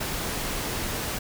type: noise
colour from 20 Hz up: pink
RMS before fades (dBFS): -30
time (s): 0-1.19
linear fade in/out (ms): 10
effects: none